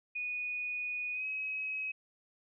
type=tone with pitch glide; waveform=sine; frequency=2475 to 2549 Hz; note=D#7 to D#7; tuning=-10 to +41 cents; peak=-34 dBFS; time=0.15-1.92 s; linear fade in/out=10 ms; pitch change=+51 cents; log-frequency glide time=1.13-1.26 s; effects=none